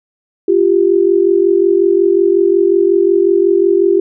sine tone pair together, 347.7 / 393.2 Hz, F4 / G4, -8 / +5 cents, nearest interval major second, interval 213 cents, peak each -11 / -10 dBFS, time 0.48-4 s, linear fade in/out 5 ms, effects none

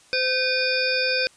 harmonic tone with a mistuned harmonic, 514 Hz, C5, 31 cents flat, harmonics 1 / 3 / 5 / 7 / 9 / 10, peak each -26 / -27 / -25 / -35 / -27 / -29 dBFS, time 0.13-1.27 s, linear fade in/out 0 ms, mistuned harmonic 5, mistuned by -84 cents, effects white hiss -54 dBFS RMS until 1.36 s + resampled to 22050 Hz

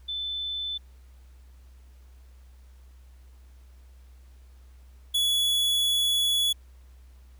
sine / 45% pulse tone pair in turn, 3520 / 3394 Hz, A7 / G#7, 0 / +37 cents, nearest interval minor second, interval 63 cents, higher first, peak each -29 / -22 dBFS, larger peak second, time 0.08-0.78 / 5.14-6.53 s, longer second, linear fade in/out 10 ms, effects added 63 Hz sine -48 dBFS peak until 7.39 s + pink hiss -65 dBFS RMS until 7.39 s

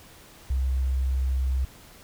sine tone, 65.41 Hz, C2, in tune, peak -21 dBFS, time 0.5-1.65 s, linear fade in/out 5 ms, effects tanh soft clip ceiling -17 dBFS + pink hiss -50 dBFS RMS until 2.03 s

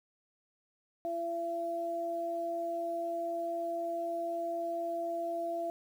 sine tone pair together, 337.8 / 676 Hz, E4 / E5, +42 / +43 cents, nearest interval octave, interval 1201 cents, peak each -40 / -33 dBFS, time 1.05-5.7 s, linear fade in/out 0 ms, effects 10-bit

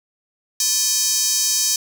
square tone with high-pass filter, 349.2 Hz, F4, in tune, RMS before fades -19 dBFS, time 0.6-1.76 s, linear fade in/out 2 ms, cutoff 5800 Hz, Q 2.9, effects none

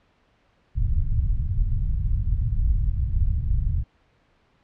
pink low-pass noise, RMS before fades -22 dBFS, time 0.75-3.84 s, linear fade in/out 20 ms, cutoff 110 Hz, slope 24 dB/octave, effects pink hiss -63 dBFS RMS until 4.63 s + low-pass 3000 Hz 12 dB/octave

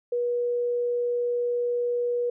sine tone, 483.2 Hz, B4, 38 cents flat, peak -23 dBFS, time 0.12-2.3 s, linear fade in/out 5 ms, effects none

